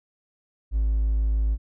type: tone with hard clipping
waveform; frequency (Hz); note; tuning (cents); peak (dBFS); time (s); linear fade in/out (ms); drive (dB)
triangle; 53.4; G#1; +49; -20; 0.71-1.58; 50; 4
effects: none